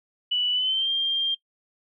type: tone with pitch glide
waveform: sine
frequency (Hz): 2960 to 3191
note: F#7 to G7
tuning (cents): 0 to +30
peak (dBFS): -21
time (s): 0.31-1.35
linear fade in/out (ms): 10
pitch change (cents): +130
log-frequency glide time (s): 0.52-0.9
effects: noise-tail reverb RT60 0.1 s tail -20 dB re dry